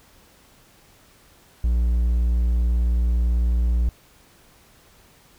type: tone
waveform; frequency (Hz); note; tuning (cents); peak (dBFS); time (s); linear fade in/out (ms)
triangle; 59.1; A#1; +24; -15; 1.64-3.89; 0
effects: pink hiss -54 dBFS RMS until 5.38 s